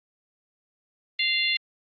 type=harmonic tone; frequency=695 Hz; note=F5; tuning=9 cents flat; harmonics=3 / 4 / 5 / 6; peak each=-26 / -27 / -28 / -29 dBFS; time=1.19-1.57 s; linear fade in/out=5 ms; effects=AAC 32 kbps